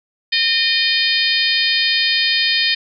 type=harmonic tone with a mistuned harmonic; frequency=611 Hz; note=D#5; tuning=32 cents flat; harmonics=3 / 4 / 5 / 6 / 7 / 8; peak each=-21 / -21 / -21 / -21 / -21 / -21 dBFS; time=0.32-2.75 s; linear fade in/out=10 ms; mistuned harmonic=5; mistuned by=+29 cents; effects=none